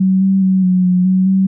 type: tone with pitch steps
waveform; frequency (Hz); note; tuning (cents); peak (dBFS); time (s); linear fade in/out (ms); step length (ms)
sine; 189 / 192.6 / 188.6 / 183.4 / 181.3 / 186.9 / 191.1; F#3 / G3 / F#3 / F#3 / F#3 / F#3 / G3; +37 / -30 / +33 / -15 / -35 / +18 / -44; -9; 0-1.47; 10; 210
effects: none